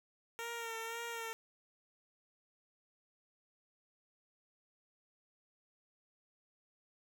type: tone with vibrato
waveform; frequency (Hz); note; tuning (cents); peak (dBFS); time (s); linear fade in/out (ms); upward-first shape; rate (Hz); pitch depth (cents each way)
10% pulse; 460; A#4; -23; -32; 0.39-1.33; 0; sine; 1.9; 34
effects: none